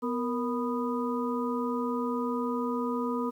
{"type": "harmonic tone with a mistuned harmonic", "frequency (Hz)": 246.9, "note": "B3", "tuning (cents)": 0, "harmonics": [1, 2, 4, 5], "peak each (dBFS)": [-30, -33, -36, -37], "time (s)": [0.02, 3.31], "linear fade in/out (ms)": 20, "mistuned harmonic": 2, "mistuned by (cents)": -92, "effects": ["10-bit"]}